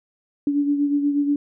sine beating tone pair, 286.6 / 294.9 Hz, D4 / D4, -42 / +7 cents, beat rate 8.3 Hz, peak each -18 / -27 dBFS, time 0.47-1.36 s, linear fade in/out 2 ms, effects none

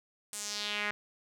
sawtooth tone with band-pass filter sweep, 207.7 Hz, G#3, in tune, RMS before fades -36 dBFS, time 0.33-0.91 s, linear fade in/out 0 ms, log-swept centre 9200 to 1800 Hz, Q 2.5, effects none

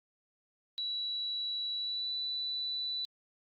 sine tone with pitch glide, 3924 to 3972 Hz, B7 to B7, -12 to +9 cents, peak -33 dBFS, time 0.78-3.05 s, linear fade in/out 0 ms, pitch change +21 cents, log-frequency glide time 1.74-2.12 s, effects Opus 48 kbps

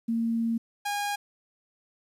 sine / sawtooth tone pair in turn, 229.3 / 817.1 Hz, A#3 / G#5, -28 / -28 cents, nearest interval octave + minor seventh, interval 2200 cents, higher second, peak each -24 dBFS, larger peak neither, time 0.08-0.58 / 0.85-1.16 s, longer first, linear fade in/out 10 ms, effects resampled to 32000 Hz + 10-bit

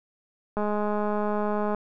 click train, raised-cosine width 1 ms, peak -15 dBFS, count 247, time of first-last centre 0.57-1.747 s, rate 209 Hz, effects none

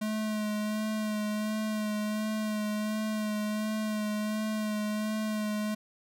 square tone with vibrato, 213.6 Hz, G#3, 49 cents sharp, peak -30 dBFS, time 0.01-5.75 s, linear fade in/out 10 ms, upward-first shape sine, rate 1.4 Hz, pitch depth 22 cents each way, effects none

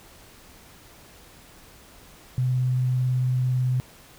sine tone with vibrato, 127 Hz, B2, 49 cents sharp, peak -20 dBFS, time 2.38-3.8 s, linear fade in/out 0 ms, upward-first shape triangle, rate 18 Hz, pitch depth 12 cents each way, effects pink hiss -50 dBFS RMS until 4.18 s

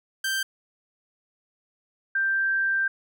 sawtooth / sine tone pair in turn, 1568 / 1574.7 Hz, G6 / G6, 0 / +7 cents, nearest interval unison, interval 7 cents, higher second, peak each -21 dBFS, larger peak neither, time 0.24-0.43 / 2.15-2.88 s, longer second, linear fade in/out 5 ms, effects none

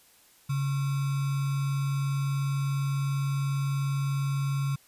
sine tone with sample-and-hold, 138.59 Hz, C#3, in tune, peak -25 dBFS, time 0.49-4.76 s, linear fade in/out 10 ms, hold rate 1225 Hz, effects white hiss -59 dBFS RMS until 4.87 s + resampled to 32000 Hz

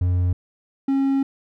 triangle tone pair in turn, 89.6 / 272.2 Hz, F2 / C#4, +45 / -31 cents, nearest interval octave + perfect fifth, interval 1924 cents, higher second, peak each -15 dBFS, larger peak neither, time 0.01-0.33 / 0.88-1.23 s, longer second, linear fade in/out 5 ms, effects none

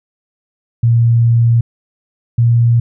sine tone pair in turn, 116.9 / 117.78 Hz, A#2 / A#2, +5 / +18 cents, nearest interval unison, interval 13 cents, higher second, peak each -7 / -7 dBFS, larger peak neither, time 0.83-1.61 / 2.38-2.8 s, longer first, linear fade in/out 5 ms, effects none

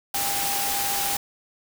sine tone in noise, 800 Hz, G5, 35 cents sharp, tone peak -30 dBFS, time 0.14-1.17 s, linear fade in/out 5 ms, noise white, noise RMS -26 dBFS, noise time 0.14-1.17 s, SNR -7 dB, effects none

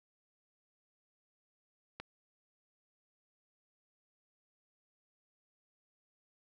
click, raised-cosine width 0.3 ms, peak -26 dBFS, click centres 2 s, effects none

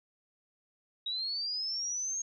sine linear sweep, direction up, 3800 to 6540 Hz, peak -32 dBFS, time 1.06-2.22 s, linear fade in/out 5 ms, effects none

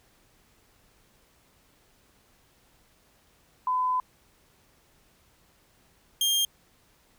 sine / sawtooth tone pair in turn, 1010 / 3207 Hz, B5 / G7, +39 / +39 cents, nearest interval octave + minor sixth, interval 2000 cents, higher second, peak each -23 / -19 dBFS, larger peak second, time 3.67-4 / 6.21-6.45 s, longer first, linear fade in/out 2 ms, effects pink hiss -63 dBFS RMS until 7.18 s

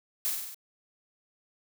blue noise with echo, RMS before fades -29 dBFS, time 0.25-0.3 s, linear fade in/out 0 ms, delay 49 ms, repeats 5, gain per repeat -3 dB, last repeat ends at 0.545 s, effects none

